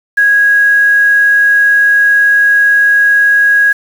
sine tone with quantisation, 1653 Hz, G#6, 9 cents flat, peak -5 dBFS, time 0.17-3.73 s, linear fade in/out 10 ms, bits 5, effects none

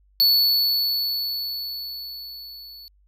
square tone with level ramp, 4435 Hz, C#8, in tune, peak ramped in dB -14 to -41 dBFS, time 0.2-2.88 s, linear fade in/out 0 ms, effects added 49 Hz sine -56 dBFS peak until 3.07 s

